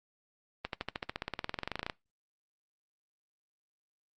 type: accelerating click train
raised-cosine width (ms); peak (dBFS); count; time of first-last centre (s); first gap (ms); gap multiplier
0.3; -18; 24; 0.65-1.898; 82; 0.96
effects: noise-tail reverb RT60 0.2 s tail -23 dB re dry + Opus 32 kbps